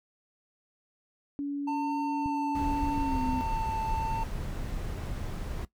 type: tone with pitch glide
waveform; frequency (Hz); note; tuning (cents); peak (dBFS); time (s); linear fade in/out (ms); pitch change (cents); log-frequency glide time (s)
sine; 284.4 to 256.3; C#4 to C4; +45 to -36; -29; 1.39-3.41; 0; -181; 2.99-3.21
type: tone with vibrato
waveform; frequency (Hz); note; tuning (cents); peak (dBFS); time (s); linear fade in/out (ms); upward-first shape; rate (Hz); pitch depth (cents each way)
triangle; 896; A5; +31; -28; 1.67-4.24; 10; triangle; 0.81; 20
type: click train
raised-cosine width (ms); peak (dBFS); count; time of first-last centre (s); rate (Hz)
5; -26; 8; 2.26-4.769; 2.79
type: noise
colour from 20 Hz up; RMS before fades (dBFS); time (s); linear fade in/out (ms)
brown; -34; 2.55-5.65; 2
effects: noise-tail reverb RT60 0.1 s tail -17 dB re dry